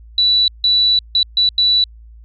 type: tone bursts at uneven times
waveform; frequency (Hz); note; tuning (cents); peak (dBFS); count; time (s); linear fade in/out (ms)
sine; 3951; B7; 0; -10; 5; 0.18-0.48 / 0.64-0.99 / 1.15-1.23 / 1.37-1.49 / 1.58-1.84; 2
effects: added 56 Hz sine -37 dBFS peak until 2.24 s